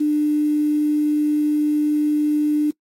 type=tone with quantisation; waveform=sine; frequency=299.1 Hz; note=D4; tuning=32 cents sharp; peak=-15 dBFS; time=0-2.71 s; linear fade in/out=10 ms; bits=7; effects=noise-tail reverb RT60 0.1 s tail -22 dB re dry + AAC 48 kbps